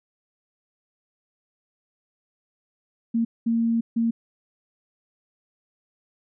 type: tone bursts at uneven times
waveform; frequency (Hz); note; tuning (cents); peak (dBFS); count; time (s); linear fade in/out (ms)
sine; 230; A#3; -23; -19; 3; 3.14-3.25 / 3.46-3.81 / 3.96-4.11; 10
effects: none